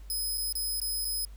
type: tone with dropouts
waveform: 5% pulse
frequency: 5080 Hz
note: D#8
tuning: 35 cents sharp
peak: -24 dBFS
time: 0.1-1.25 s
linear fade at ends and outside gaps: 1 ms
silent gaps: 0.375-0.379 / 0.526-0.553 / 0.801-0.816 / 1.047-1.052 s
effects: added 50 Hz sine -43 dBFS peak until 1.36 s + pink hiss -62 dBFS RMS until 1.36 s